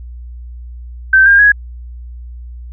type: tone with pitch steps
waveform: sine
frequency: 1550 / 1606.5 / 1665.1 Hz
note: G6 / G6 / G#6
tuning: -20 / +42 / +4 cents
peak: -4 dBFS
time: 1.13-1.52 s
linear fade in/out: 5 ms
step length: 130 ms
effects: added 60 Hz sine -27 dBFS peak until 2.72 s